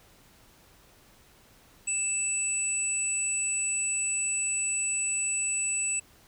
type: tone pair together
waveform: sine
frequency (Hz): 2637 / 7909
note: E7 / B8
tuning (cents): 0 / +2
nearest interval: octave + perfect fifth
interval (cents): 1902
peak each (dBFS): -33 / -27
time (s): 1.87-6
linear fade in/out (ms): 10
effects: pink hiss -58 dBFS RMS until 6.27 s